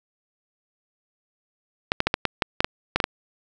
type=clicks; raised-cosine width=0.3 ms; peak=-3 dBFS; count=11; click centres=1.919 / 2.004 / 2.07 / 2.141 / 2.253 / 2.422 / 2.605 / 2.645 / 2.96 / 3.002 / 3.041 s; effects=none